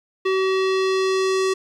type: tone with low-pass filter sweep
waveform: square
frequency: 380 Hz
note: F#4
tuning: 46 cents sharp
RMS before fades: -20 dBFS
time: 0.25-1.54 s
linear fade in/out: 10 ms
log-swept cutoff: 3100 to 7000 Hz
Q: 1.3
effects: 9-bit